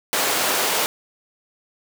pink high-pass noise, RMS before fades -21 dBFS, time 0.13-0.86 s, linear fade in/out 0 ms, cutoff 460 Hz, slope 12 dB/octave, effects none

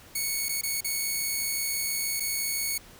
5% pulse tone with dropouts, 2217 Hz, C#7, in tune, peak -17 dBFS, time 0.15-2.78 s, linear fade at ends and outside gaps 5 ms, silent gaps 0.486-0.491 / 0.613-0.633 / 0.808-0.844 / 2.199-2.203 s, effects pink hiss -51 dBFS RMS until 2.99 s

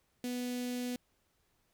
sawtooth tone with notch filter, 246.9 Hz, B3, in tune, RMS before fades -37 dBFS, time 0.24-0.96 s, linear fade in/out 2 ms, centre 1100 Hz, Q 0.51, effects pink hiss -75 dBFS RMS until 1.73 s

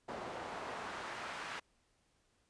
pink noise with band-pass filter sweep, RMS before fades -44 dBFS, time 0.08-1.6 s, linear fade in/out 10 ms, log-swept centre 640 to 1600 Hz, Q 0.95, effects pink hiss -75 dBFS RMS until 2.49 s + resampled to 22050 Hz

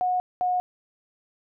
sine tone pair in turn, 729 / 725.7 Hz, F#5 / F#5, -26 / -34 cents, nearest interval unison, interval 8 cents, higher first, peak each -21 dBFS, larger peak neither, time 0.01-0.2 / 0.41-0.6 s, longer neither, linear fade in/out 0 ms, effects none

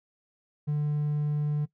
triangle tone, 148.4 Hz, D3, 18 cents sharp, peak -22 dBFS, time 0.67-1.66 s, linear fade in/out 20 ms, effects noise-tail reverb RT60 0.1 s tail -19 dB re dry + tanh soft clip ceiling -18 dBFS

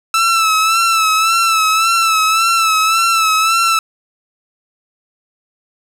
sawtooth tone with vibrato, 1318.5 Hz, E6, in tune, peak -7 dBFS, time 0.14-3.79 s, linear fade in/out 2 ms, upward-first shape sine, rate 1.8 Hz, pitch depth 49 cents each way, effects low-pass 12000 Hz 12 dB/octave + 7-bit

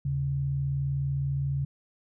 sine tone pair together, 77.78 / 137.67 Hz, D#2 / C#3, 0 / -12 cents, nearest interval minor seventh, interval 988 cents, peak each -35 / -26 dBFS, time 0.05-1.65 s, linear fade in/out 5 ms, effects none

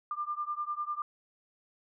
sine beating tone pair, 1192 / 1202 Hz, D6 / D6, +25 / +40 cents, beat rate 10 Hz, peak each -35 / -36 dBFS, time 0.11-1.02 s, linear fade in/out 2 ms, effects none

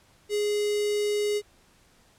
square tone with notch filter, 415.3 Hz, G#4, in tune, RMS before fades -26 dBFS, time 0.29-1.42 s, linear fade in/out 50 ms, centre 1200 Hz, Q 0.93, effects pink hiss -60 dBFS RMS until 2.18 s + low-pass 11000 Hz 12 dB/octave

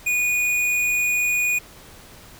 sine tone with tanh clipping, 2459 Hz, D#7, 21 cents flat, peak -20 dBFS, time 0.06-1.59 s, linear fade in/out 10 ms, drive 15 dB, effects pink hiss -45 dBFS RMS until 2.39 s

